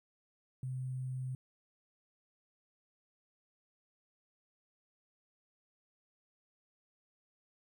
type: tone with sample-and-hold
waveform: sine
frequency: 129 Hz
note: C3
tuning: 24 cents flat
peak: -36 dBFS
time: 0.63-1.35 s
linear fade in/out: 2 ms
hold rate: 8820 Hz
effects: none